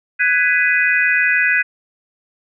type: chord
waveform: sine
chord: G# minor seventh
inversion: third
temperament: just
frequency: 1495.1 / 1661.2 / 1993.5 / 2492 Hz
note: F#6 / G#6 / B6 / D#7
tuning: +18 / 0 / +16 / +2 cents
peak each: -18 dBFS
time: 0.19-1.63 s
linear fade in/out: 20 ms
effects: none